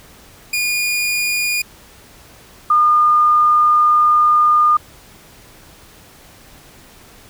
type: tone pair in turn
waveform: sawtooth / sine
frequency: 2436 / 1215 Hz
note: D#7 / D#6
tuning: -37 / -42 cents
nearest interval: octave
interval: 1205 cents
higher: first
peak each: -13 / -9 dBFS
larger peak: second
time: 0.53-1.62 / 2.7-4.77 s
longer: second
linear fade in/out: 5 ms
effects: pink hiss -44 dBFS RMS until 7.29 s